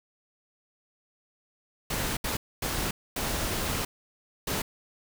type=noise bursts at uneven times; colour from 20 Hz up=pink; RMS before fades=-30 dBFS; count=5; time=1.9-2.17 / 2.24-2.37 / 2.62-2.91 / 3.16-3.85 / 4.47-4.62 s; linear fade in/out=5 ms; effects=none